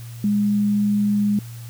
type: tone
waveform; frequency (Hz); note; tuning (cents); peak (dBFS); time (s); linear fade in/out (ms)
sine; 206.1; G#3; -13; -16; 0.24-1.39; 2
effects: added 117 Hz sine -33 dBFS peak until 1.69 s + white hiss -46 dBFS RMS until 1.69 s